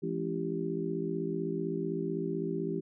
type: harmonic tone with a mistuned harmonic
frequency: 55.8 Hz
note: A1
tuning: 25 cents sharp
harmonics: 3 / 4 / 5 / 6 / 7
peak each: -36 / -41 / -39 / -37 / -35 dBFS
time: 0.02-2.81 s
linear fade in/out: 20 ms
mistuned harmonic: 4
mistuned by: -96 cents
effects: none